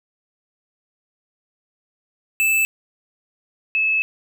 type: tone pair in turn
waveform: square / sine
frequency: 2631 / 2601 Hz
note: E7 / E7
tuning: -4 / -24 cents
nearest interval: unison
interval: 20 cents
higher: first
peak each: -16 dBFS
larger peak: neither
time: 2.4-2.65 / 3.75-4.02 s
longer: second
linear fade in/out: 0 ms
effects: none